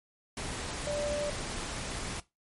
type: tone in noise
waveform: sine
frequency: 587.3 Hz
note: D5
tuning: in tune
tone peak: -30 dBFS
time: 0.87-1.3 s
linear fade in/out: 2 ms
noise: pink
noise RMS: -37 dBFS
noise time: 0.37-2.2 s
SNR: +4 dB
effects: noise-tail reverb RT60 0.2 s tail -18 dB re dry + MP3 48 kbps